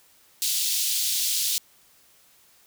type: high-pass noise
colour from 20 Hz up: pink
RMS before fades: -25 dBFS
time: 0.42-1.58 s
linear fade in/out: 0 ms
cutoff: 3500 Hz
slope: 24 dB/octave
effects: white hiss -58 dBFS RMS until 2.66 s